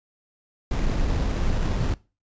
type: noise with sample-and-hold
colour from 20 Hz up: brown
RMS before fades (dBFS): -23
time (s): 0.71-1.94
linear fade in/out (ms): 2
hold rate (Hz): 4410
effects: noise-tail reverb RT60 0.3 s tail -21 dB re dry + resampled to 16000 Hz